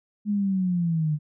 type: linear sweep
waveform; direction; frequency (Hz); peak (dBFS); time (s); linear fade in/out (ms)
sine; down; 210.4 to 147.3; -21; 0.25-1.19; 50
effects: none